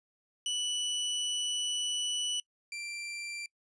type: tone pair in turn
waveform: sawtooth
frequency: 2963 / 2358 Hz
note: F#7 / D7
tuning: +2 / +6 cents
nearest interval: major third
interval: 396 cents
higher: first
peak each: -27 / -34 dBFS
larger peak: first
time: 0.46-2.4 / 2.72-3.46 s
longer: first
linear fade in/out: 2 ms
effects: noise-tail reverb RT60 0.1 s tail -25 dB re dry + resampled to 22050 Hz